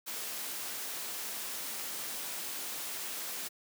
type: noise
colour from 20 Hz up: white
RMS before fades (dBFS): -39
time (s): 0.06-3.49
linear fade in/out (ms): 20
effects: high-pass 200 Hz 12 dB/octave